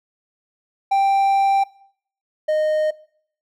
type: tone pair in turn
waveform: triangle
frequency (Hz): 786 / 616.7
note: G5 / D#5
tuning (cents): +4 / -16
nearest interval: major third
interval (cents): 420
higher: first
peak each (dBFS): -12 / -14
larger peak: first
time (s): 0.91-1.64 / 2.48-2.91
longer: first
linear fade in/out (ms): 10
effects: noise-tail reverb RT60 0.6 s tail -21 dB re dry